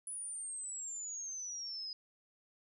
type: exponential sweep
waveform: sine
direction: down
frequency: 10020 to 4978 Hz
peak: -40 dBFS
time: 0.07-1.93 s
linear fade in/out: 2 ms
effects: none